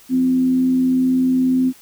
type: tone with frequency modulation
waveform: sine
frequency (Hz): 257.5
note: C4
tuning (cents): -28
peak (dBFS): -13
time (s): 0.09-1.73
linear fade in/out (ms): 50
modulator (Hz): 82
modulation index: 0.21
effects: white hiss -47 dBFS RMS until 1.81 s